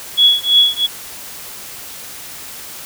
sine tone with tremolo, 3366 Hz, G#7, 23 cents sharp, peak -5 dBFS, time 0.17-0.87 s, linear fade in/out 20 ms, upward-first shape triangle, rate 3 Hz, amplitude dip 100%, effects white hiss -32 dBFS RMS until 2.85 s

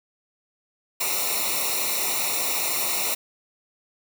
white noise with comb filter, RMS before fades -25 dBFS, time 1-3.15 s, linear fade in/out 10 ms, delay 0.62 ms, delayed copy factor -1, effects none

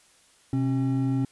triangle tone pair together, 127.42 / 270 Hz, C3 / C#4, -45 / -45 cents, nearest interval octave + minor second, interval 1300 cents, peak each -23 dBFS, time 0.53-1.25 s, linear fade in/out 2 ms, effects white hiss -59 dBFS RMS until 1.31 s + resampled to 24000 Hz

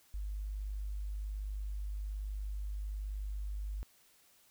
sine tone, 50.6 Hz, G#1, 44 cents flat, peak -36 dBFS, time 0.14-3.83 s, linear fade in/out 0 ms, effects white hiss -66 dBFS RMS until 4.5 s

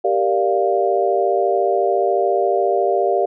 sine chord, G minor seventh, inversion none, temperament equal, 392 / 466.2 / 587.3 / 698.5 Hz, G4 / Bb4 / D5 / F5, 0 / 0 / 0 / 0 cents, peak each -19 / -22 / -21 / -19 dBFS, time 0.04-3.26 s, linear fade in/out 10 ms, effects none

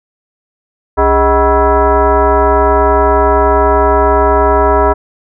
sine tone with frequency modulation, 282.3 Hz, C#4, 32 cents sharp, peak -6 dBFS, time 0.97-4.94 s, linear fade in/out 20 ms, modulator 346 Hz, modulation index 2.8, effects none

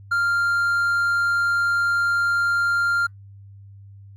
triangle tone, 1395 Hz, F6, 2 cents flat, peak -16 dBFS, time 0.11-3.07 s, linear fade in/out 10 ms, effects added 99 Hz sine -41 dBFS peak until 4.16 s + Opus 48 kbps

